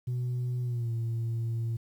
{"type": "tone with pitch glide", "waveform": "sine", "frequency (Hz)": [123.9, 114.94], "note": ["B2", "A#2"], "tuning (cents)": [6, -24], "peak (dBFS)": -26, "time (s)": [0.07, 1.77], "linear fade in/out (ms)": 10, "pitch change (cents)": -130, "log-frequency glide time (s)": [0.62, 0.92], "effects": ["tanh soft clip ceiling -27 dBFS", "10-bit"]}